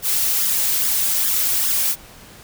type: noise with flanger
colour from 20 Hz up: blue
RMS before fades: -19 dBFS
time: 0.02-1.96 s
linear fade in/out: 50 ms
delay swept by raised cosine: 0.57 to 3.67 ms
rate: 2.4 Hz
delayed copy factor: +0.65
effects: pink hiss -43 dBFS RMS until 2.43 s